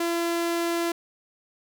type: tone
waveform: sawtooth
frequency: 339.3 Hz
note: F4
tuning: 50 cents flat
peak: -20 dBFS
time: 0-0.92 s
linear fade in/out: 5 ms
effects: none